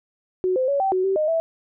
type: tone with pitch steps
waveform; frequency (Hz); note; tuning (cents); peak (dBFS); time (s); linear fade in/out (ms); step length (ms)
sine; 369.3 / 516 / 562 / 773 / 371.8 / 385.9 / 615 / 656; F#4 / C5 / C#5 / G5 / F#4 / G4 / D#5 / E5; -3 / -24 / +24 / -24 / +8 / -27 / -20 / -9; -18; 0.44-1.4; 0; 120
effects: none